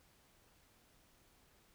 silence, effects pink hiss -69 dBFS RMS until 1.74 s

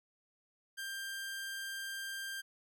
sawtooth tone, 1587 Hz, G6, 21 cents sharp, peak -36 dBFS, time 0.77-2.42 s, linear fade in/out 20 ms, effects none

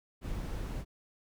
brown noise, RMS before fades -37 dBFS, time 0.21-0.85 s, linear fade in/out 50 ms, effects none

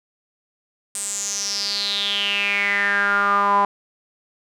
sawtooth tone with band-pass filter sweep, 201.6 Hz, G3, 49 cents sharp, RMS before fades -21 dBFS, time 0.95-3.65 s, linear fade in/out 2 ms, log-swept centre 8600 to 940 Hz, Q 7.5, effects none

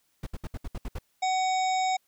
brown noise bursts, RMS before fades -33 dBFS, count 8, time 0.23-0.987 s, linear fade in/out 5 ms, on 36 ms, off 67 ms
harmonic tone, 750 Hz, F#5, 23 cents sharp, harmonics 1 / 3 / 5 / 7 / 9 / 10, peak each -24 / -34 / -38 / -41 / -43 / -44 dBFS, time 1.22-1.97 s, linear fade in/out 10 ms
effects white hiss -71 dBFS RMS until 2.07 s

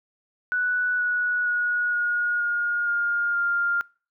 sine tone with pitch steps, 1480 / 1466.4 / 1452.9 / 1439.5 / 1426.3 / 1413.2 / 1400.2 Hz, F#6 / F#6 / F#6 / F#6 / F6 / F6 / F6, 0 / -16 / -32 / -48 / +36 / +20 / +4 cents, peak -21 dBFS, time 0.52-3.81 s, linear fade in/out 0 ms, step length 470 ms, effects noise-tail reverb RT60 0.4 s tail -25 dB re dry

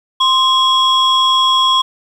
sine tone pair together, 1046.5 / 3322 Hz, C6 / G#7, 0 / 0 cents, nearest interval octave + minor sixth, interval 2000 cents, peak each -10 dBFS, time 0.2-1.82 s, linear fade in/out 10 ms, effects tanh soft clip ceiling -6 dBFS + 7-bit

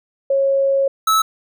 sine / square tone pair in turn, 547 / 1304 Hz, C#5 / E6, -23 / -19 cents, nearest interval octave + minor third, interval 1504 cents, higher second, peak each -13 dBFS, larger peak neither, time 0.3-0.88 / 1.07-1.22 s, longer first, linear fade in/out 5 ms, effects none

